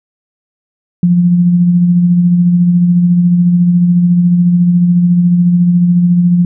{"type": "tone with tremolo", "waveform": "sine", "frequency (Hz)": 175.6, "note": "F3", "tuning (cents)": 10, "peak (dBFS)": -4, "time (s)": [1.03, 6.45], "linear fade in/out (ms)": 2, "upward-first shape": "sine", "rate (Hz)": 14, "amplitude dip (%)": 35, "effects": []}